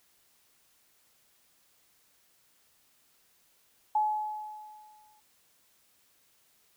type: tone with exponential decay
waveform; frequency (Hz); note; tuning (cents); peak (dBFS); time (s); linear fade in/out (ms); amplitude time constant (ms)
sine; 852; G#5; +44; -22; 3.95-5.2; 5; 270
effects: white hiss -67 dBFS RMS until 6.76 s